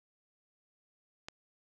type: click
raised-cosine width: 0.2 ms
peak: -24 dBFS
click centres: 1.285 s
effects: none